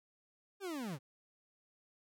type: linear sweep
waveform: 40% pulse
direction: down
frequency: 409.7 to 120 Hz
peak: -38 dBFS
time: 0.6-0.99 s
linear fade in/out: 50 ms
effects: none